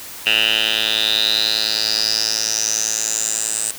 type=tone with band-pass filter sweep; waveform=10% pulse; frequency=110 Hz; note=A2; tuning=in tune; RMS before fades=-19 dBFS; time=0.26-3.71 s; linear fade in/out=5 ms; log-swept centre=2800 to 8300 Hz; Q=7.7; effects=white hiss -34 dBFS RMS until 3.78 s